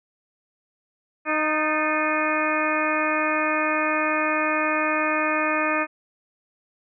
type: harmonic tone with a mistuned harmonic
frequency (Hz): 308.5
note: D#4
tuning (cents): -15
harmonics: 1 / 2 / 3 / 4 / 5 / 6 / 7 / 8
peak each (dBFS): -28 / -27 / -31 / -26 / -31 / -30 / -31 / -28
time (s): 1.25-5.87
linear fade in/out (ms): 50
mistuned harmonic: 6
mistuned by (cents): -72
effects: none